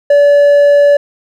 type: tone with hard clipping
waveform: sine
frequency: 575 Hz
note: D5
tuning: 37 cents flat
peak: -5 dBFS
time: 0.1-0.97 s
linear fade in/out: 5 ms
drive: 3 dB
effects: none